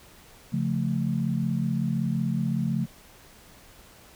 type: chord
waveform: sine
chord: Db augmented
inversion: none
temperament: equal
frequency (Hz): 138.59 / 174.61 / 220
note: Db3 / F3 / A3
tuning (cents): 0 / 0 / 0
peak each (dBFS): -28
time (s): 0.52-2.86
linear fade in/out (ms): 20
effects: pink hiss -52 dBFS RMS until 4.15 s